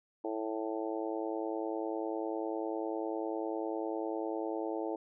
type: harmonic tone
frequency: 110 Hz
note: A2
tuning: in tune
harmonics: 3 / 4 / 5 / 6 / 7 / 8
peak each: -37 / -39 / -41 / -43 / -44 / -45 dBFS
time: 0.24-4.96 s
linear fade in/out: 5 ms
effects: none